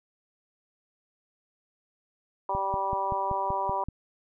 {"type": "harmonic tone", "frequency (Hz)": 194.8, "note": "G3", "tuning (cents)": -11, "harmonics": [2, 3, 4, 5, 6], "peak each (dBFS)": [-38, -35, -33, -28, -39], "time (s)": [2.49, 3.84], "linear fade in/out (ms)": 2}
{"type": "click train", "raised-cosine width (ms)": 5, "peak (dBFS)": -23, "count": 8, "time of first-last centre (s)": [2.55, 3.886], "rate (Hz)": 5.24}
{"effects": []}